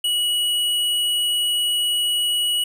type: tone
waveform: square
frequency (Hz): 2923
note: F#7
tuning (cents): -22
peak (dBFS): -19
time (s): 0.04-2.64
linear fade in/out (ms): 5
effects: none